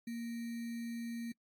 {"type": "tone with sample-and-hold", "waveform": "sine", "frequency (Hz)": 233.1, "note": "A#3", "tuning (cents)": 0, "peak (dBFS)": -38, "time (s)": [0.07, 1.32], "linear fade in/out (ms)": 5, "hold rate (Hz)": 2100, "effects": ["noise-tail reverb RT60 0.1 s tail -26 dB re dry", "AAC 64 kbps"]}